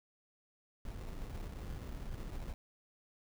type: noise with sample-and-hold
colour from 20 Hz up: brown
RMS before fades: -43 dBFS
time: 0.85-2.54 s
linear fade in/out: 2 ms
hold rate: 1575 Hz
effects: none